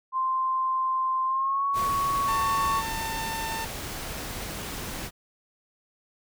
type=tone with pitch glide; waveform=sine; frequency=1045 to 1113.6 Hz; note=C6 to C#6; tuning=-2 to +8 cents; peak=-23 dBFS; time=0.12-2.83 s; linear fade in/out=50 ms; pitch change=+110 cents; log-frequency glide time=1.26-1.66 s
type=noise; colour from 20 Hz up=pink; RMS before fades=-35 dBFS; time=1.73-5.11 s; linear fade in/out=50 ms
type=tone; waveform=sawtooth; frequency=897 Hz; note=A5; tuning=33 cents sharp; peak=-27 dBFS; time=2.28-3.65 s; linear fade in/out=5 ms
effects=none